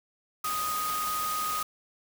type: tone in noise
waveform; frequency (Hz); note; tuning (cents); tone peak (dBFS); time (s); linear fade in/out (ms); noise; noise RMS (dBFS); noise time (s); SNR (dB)
sine; 1244.5; D#6; 0; -29; 0.44-1.63; 5; white; -35; 0.44-1.63; +3
effects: none